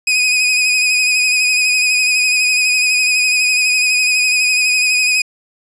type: tone with vibrato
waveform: sawtooth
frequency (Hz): 2500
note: D#7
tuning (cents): +8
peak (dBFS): -8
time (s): 0.07-5.22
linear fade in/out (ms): 5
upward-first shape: sine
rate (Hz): 12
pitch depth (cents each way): 32
effects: resampled to 22050 Hz + 8-bit